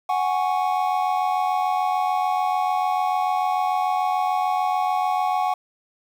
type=chord; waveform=triangle; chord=F# suspended second; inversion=none; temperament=equal with one note detuned; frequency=740 / 826.8 / 1108.7 Hz; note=F#5 / G#5 / C#6; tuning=0 / -8 / 0 cents; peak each=-20 / -23 / -25 dBFS; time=0.09-5.54 s; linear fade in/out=5 ms; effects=8-bit